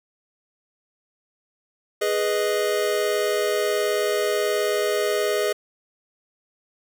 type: chord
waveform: square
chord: G# minor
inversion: none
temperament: equal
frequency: 415.3 / 493.9 / 622.3 Hz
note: G#4 / B4 / D#5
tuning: 0 / 0 / 0 cents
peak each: -24 / -28 / -26 dBFS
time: 2.01-5.53 s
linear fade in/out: 10 ms
effects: none